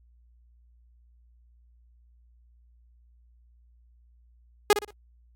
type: tone with echo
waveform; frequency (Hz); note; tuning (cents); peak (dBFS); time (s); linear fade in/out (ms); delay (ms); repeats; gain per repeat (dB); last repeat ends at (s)
sawtooth; 414.5; G#4; -3; -11; 4.7-4.73; 2; 59; 3; -10; 4.907
effects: added 59 Hz sine -56 dBFS peak until 5.35 s + AAC 64 kbps